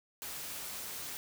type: noise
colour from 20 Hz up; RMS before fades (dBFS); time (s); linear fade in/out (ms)
white; -42; 0.22-1.17; 0
effects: none